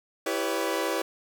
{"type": "chord", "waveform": "sawtooth", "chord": "C# half-diminished seventh", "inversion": "first", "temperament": "equal with one note detuned", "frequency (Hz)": [329.6, 392, 493.9, 564.4], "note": ["E4", "G4", "B4", "C#5"], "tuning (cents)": [0, 0, 0, 31], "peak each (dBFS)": -28, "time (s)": [0.26, 1.02], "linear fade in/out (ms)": 5, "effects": []}